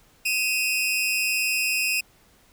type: tone pair together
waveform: sawtooth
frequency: 2520 / 2721 Hz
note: D#7 / F7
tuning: +21 / -46 cents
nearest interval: minor second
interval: 133 cents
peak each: -20 / -24 dBFS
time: 0.25-2.01 s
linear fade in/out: 10 ms
effects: pink hiss -58 dBFS RMS until 2.52 s